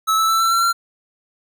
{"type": "tone with pitch steps", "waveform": "square", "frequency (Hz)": [1300, 1313.6, 1327.3, 1341.2, 1355.2, 1369.4], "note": ["E6", "E6", "E6", "E6", "E6", "F6"], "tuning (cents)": [-24, -6, 12, 30, 48, -34], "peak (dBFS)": -15, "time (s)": [0.07, 0.73], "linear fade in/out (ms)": 20, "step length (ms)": 110, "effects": []}